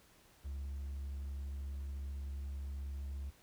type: tone with hard clipping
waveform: sine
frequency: 69.3 Hz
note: C#2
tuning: in tune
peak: -40 dBFS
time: 0.44-3.31 s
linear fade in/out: 20 ms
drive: 2 dB
effects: pink hiss -65 dBFS RMS until 3.42 s